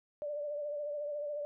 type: tone with vibrato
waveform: sine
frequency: 587.3 Hz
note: D5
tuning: in tune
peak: -35 dBFS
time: 0.22-1.45 s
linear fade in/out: 0 ms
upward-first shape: triangle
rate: 14 Hz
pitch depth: 49 cents each way
effects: none